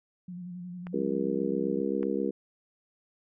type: tone with vibrato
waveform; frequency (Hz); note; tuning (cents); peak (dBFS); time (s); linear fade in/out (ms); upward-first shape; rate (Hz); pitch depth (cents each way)
sine; 178.2; F3; +35; -37; 0.28-1.81; 5; square; 11; 31
type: clicks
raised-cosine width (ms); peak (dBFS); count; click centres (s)
0.5; -28; 2; 0.869 / 2.03
type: harmonic tone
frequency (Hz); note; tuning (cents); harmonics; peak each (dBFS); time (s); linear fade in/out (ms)
67.6; C#2; -43; 3 / 4 / 5 / 6 / 7; -33 / -33 / -33 / -33 / -33; 0.93-2.31; 10
effects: none